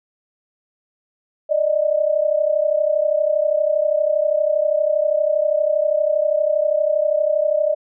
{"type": "tone pair together", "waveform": "sine", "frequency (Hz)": [589.8, 622.3], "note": ["D5", "D#5"], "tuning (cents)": [7, 0], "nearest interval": "minor second", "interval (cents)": 93, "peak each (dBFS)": -18, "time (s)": [1.49, 7.75], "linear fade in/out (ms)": 20, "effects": []}